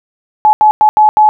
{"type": "tone bursts at uneven times", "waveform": "sine", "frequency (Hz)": 854, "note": "G#5", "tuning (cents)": 48, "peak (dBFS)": -3, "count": 5, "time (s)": [[0.45, 0.53], [0.61, 0.71], [0.81, 0.89], [0.97, 1.09], [1.17, 1.29]], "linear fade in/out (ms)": 0, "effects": []}